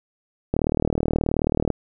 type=click train; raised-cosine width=2 ms; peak=-7 dBFS; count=46; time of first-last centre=0.54-1.703 s; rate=38.7 Hz; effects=none